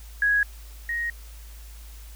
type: tone pair in turn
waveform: sine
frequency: 1661.2 / 1876.1 Hz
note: G#6 / A#6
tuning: 0 / +11 cents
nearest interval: major second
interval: 211 cents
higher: second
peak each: -18 / -25 dBFS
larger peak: first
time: 0.22-0.43 / 0.89-1.1 s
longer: neither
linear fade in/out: 2 ms
effects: added 54 Hz sine -40 dBFS peak until 2.15 s + white hiss -51 dBFS RMS until 2.15 s